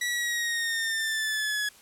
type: linear sweep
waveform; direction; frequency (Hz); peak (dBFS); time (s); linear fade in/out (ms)
sawtooth; down; 1949 to 1682; -23; 0.01-1.69; 5
effects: white hiss -54 dBFS RMS until 1.81 s + low-pass 12000 Hz 12 dB/octave